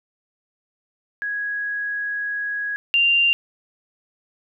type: tone pair in turn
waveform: sine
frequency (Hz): 1661.2 / 2783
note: G#6 / F7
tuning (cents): 0 / -7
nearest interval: major sixth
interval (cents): 893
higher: second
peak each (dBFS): -23 / -14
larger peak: second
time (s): 1.22-2.76 / 2.94-3.33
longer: first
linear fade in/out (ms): 0
effects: none